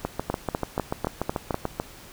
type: two click trains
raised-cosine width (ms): 1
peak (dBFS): -10 / -11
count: 6 / 13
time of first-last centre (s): 0.3-1.544 / 0.05-1.799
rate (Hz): 4.02 / 6.86
effects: pink hiss -46 dBFS RMS until 2.12 s